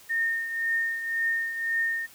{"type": "tone with tremolo", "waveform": "sine", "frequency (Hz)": 1830, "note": "A#6", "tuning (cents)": -32, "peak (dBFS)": -22, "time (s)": [0.09, 2.07], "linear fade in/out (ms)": 20, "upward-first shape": "triangle", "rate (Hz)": 1.9, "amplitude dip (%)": 65, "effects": ["white hiss -52 dBFS RMS until 2.14 s"]}